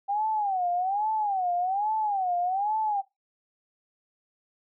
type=tone with vibrato; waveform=sine; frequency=784 Hz; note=G5; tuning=in tune; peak=-24 dBFS; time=0.08-3.02 s; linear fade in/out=20 ms; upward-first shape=sine; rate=1.2 Hz; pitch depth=190 cents each way; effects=noise-tail reverb RT60 0.2 s tail -19 dB re dry

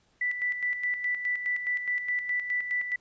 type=tone with tremolo; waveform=sine; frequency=1975.5 Hz; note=B6; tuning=in tune; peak=-25 dBFS; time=0.21-2.96 s; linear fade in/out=5 ms; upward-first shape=square; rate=4.8 Hz; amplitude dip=55%; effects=pink hiss -67 dBFS RMS until 3 s + resampled to 16000 Hz

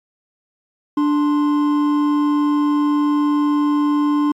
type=tone pair together; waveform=triangle; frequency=293.9 / 1046.5 Hz; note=D4 / C6; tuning=+1 / 0 cents; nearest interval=octave + minor seventh; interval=2199 cents; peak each=-12 / -22 dBFS; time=0.97-4.32 s; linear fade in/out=5 ms; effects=MP3 96 kbps

